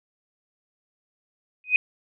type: tone with exponential growth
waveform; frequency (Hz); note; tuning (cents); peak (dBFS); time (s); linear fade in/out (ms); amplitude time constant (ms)
sine; 2500; D#7; +8; -10; 1.64-1.76; 1; 24
effects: none